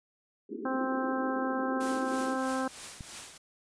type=band-pass noise; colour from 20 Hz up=white; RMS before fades=-40 dBFS; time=0.49-2.36 s; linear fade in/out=10 ms; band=220 to 430 Hz; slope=96 dB/octave
type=harmonic tone; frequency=262 Hz; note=C4; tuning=2 cents sharp; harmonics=1 / 2 / 3 / 4 / 5 / 6; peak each=-32 / -35 / -37 / -38 / -39 / -40 dBFS; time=0.65-2.68 s; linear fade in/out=5 ms
type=noise with tremolo; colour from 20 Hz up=white; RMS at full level=-41 dBFS; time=1.8-3.38 s; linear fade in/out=10 ms; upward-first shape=triangle; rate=3.1 Hz; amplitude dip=65%
type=click; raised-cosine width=5 ms; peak=-29 dBFS; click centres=3.008 s
effects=resampled to 22050 Hz